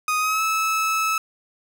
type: tone with pitch glide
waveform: 30% pulse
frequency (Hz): 1244.5 to 1301.9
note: D#6 to E6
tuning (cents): 0 to -22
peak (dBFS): -17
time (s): 0.08-1.18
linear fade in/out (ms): 2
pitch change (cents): +78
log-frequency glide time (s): 0.19-0.42
effects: none